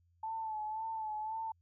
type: tone with vibrato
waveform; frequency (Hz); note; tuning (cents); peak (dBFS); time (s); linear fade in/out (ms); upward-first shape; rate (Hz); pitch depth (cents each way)
sine; 874; A5; -12; -36; 0.23-1.52; 5; sine; 1.9; 44
effects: added 86 Hz sine -68 dBFS peak until 1.61 s